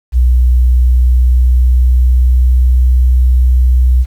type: tone with pitch glide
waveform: sine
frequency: 61.74 to 62.64 Hz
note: B1 to B1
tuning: 0 to +25 cents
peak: -5 dBFS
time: 0.12-4.06 s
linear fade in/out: 50 ms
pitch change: +25 cents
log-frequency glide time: 0.58-2.77 s
effects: 7-bit